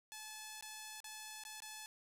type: tone with dropouts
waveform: 5% pulse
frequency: 863 Hz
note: A5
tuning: 34 cents flat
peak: -36 dBFS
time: 0.12-1.86 s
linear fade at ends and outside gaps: 0 ms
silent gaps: 0.61-0.625 / 1.003-1.043 / 1.437-1.451 / 1.603-1.621 s
effects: 11-bit